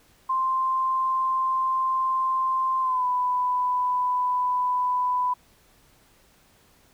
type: tone with pitch glide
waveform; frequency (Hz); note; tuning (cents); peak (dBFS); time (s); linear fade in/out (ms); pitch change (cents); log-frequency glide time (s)
sine; 1046.5 to 995.8; C6 to B5; 0 to +14; -21; 0.29-5.34; 10; -86; 2.81-3.06
effects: pink hiss -59 dBFS RMS until 6.93 s